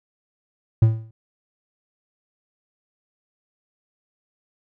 triangle tone with exponential decay, 111.4 Hz, A2, 22 cents sharp, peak -6 dBFS, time 0.82-1.11 s, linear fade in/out 5 ms, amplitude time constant 63 ms, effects none

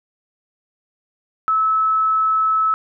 sine tone, 1300 Hz, E6, 24 cents flat, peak -14 dBFS, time 1.48-2.74 s, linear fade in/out 0 ms, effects none

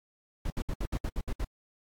brown noise bursts, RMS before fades -31 dBFS, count 9, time 0.45-1.447 s, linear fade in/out 5 ms, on 53 ms, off 65 ms, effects AAC 64 kbps

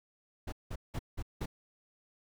brown noise bursts, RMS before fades -36 dBFS, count 5, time 0.47-1.46 s, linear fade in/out 10 ms, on 54 ms, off 180 ms, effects none

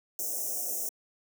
white band-stop noise, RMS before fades -33 dBFS, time 0.19-0.89 s, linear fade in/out 2 ms, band 740 to 5500 Hz, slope 96 dB/octave, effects high-pass 400 Hz 12 dB/octave

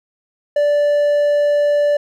triangle tone, 584 Hz, D5, 10 cents flat, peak -10 dBFS, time 0.56-1.97 s, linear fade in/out 5 ms, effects none

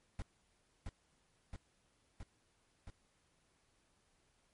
brown noise with echo, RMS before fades -41 dBFS, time 0.19-0.22 s, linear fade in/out 0 ms, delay 670 ms, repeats 4, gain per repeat -2 dB, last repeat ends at 2.9 s, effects pink hiss -75 dBFS RMS until 4.53 s + MP3 48 kbps

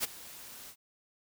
white noise with ADSR envelope, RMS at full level -29 dBFS, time 0-0.76 s, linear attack 38 ms, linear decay 18 ms, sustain -19 dB, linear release 70 ms, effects none

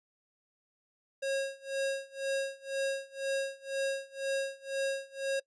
square tone with tremolo, 544 Hz, C#5, 33 cents flat, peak -29 dBFS, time 1.22-5.4 s, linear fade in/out 10 ms, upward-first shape sine, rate 2 Hz, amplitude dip 95%, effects noise-tail reverb RT60 0.1 s tail -22 dB re dry + resampled to 22050 Hz

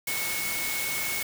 sine tone in noise, 2200 Hz, C#7, 14 cents flat, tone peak -32 dBFS, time 0.07-1.23 s, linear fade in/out 5 ms, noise white, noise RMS -31 dBFS, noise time 0.07-1.23 s, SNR -4 dB, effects none

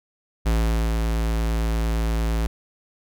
square tone with ADSR envelope, 55.7 Hz, A1, 22 cents sharp, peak -18 dBFS, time 0.45-2.47 s, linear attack 19 ms, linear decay 450 ms, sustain -3 dB, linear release 3 ms, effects none

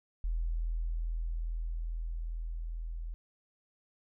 sine tone with level ramp, 41.2 Hz, E1, in tune, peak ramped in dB -29 to -36 dBFS, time 0.24-3.14 s, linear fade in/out 0 ms, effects none

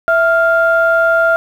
sine tone pair together, 660.5 / 1396.9 Hz, E5 / F6, +3 / 0 cents, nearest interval octave + minor second, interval 1297 cents, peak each -11 dBFS, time 0.08-1.36 s, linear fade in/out 0 ms, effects tanh soft clip ceiling -1 dBFS + 7-bit

